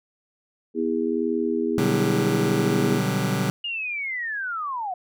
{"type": "harmonic tone", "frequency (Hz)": 81.5, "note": "E2", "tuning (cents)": -19, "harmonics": [3, 4, 5], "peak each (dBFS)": [-26, -26, -25], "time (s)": [0.74, 3.01], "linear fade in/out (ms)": 50}
{"type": "chord", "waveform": "sawtooth", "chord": "G major seventh", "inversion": "first", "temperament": "just", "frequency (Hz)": [122.5, 147, 183.75, 196], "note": ["B2", "D3", "F#3", "G3"], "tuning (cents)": [-14, 2, -12, 0], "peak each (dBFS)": -23, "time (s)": [1.78, 3.5], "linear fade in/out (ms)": 0}
{"type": "linear sweep", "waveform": "sine", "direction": "down", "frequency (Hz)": [2868, 698.5], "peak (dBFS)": -26, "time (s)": [3.64, 4.94], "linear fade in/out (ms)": 5}
{"effects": []}